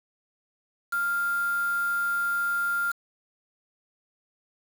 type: tone with quantisation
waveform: sine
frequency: 1396.9 Hz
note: F6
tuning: in tune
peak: -24 dBFS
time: 0.92-2.92 s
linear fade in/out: 10 ms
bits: 6
effects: none